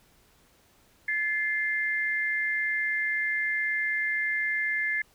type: tone pair together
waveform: sine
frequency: 1731.9 / 2093 Hz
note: A6 / C7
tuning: -28 / 0 cents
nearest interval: minor third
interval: 328 cents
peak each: -28 dBFS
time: 1.08-5.02 s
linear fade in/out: 5 ms
effects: pink hiss -62 dBFS RMS until 5.14 s